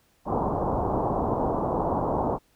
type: low-pass noise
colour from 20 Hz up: white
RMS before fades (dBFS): -26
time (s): 0.25-2.39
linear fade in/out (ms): 50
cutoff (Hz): 1000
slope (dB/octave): 48
effects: pink hiss -65 dBFS RMS until 2.55 s